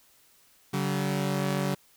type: tone pair together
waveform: sawtooth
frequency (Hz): 142.4 / 190.08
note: C#3 / F#3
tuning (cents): +47 / +47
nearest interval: perfect fourth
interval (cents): 500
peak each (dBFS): -25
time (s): 0.73-1.75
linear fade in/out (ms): 10
effects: white hiss -61 dBFS RMS until 1.96 s